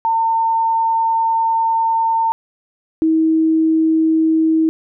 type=tone pair in turn; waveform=sine; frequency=905 / 320 Hz; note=A5 / D#4; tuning=+48 / +49 cents; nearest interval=octave + tritone; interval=1799 cents; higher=first; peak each=-13 / -11 dBFS; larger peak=second; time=0.05-2.32 / 3.02-4.69 s; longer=first; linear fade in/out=0 ms; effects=none